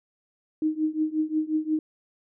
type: tone with tremolo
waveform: sine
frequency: 311.1 Hz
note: D#4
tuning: in tune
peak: -19 dBFS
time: 0.62-1.79 s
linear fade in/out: 2 ms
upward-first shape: triangle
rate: 5.6 Hz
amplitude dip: 95%
effects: none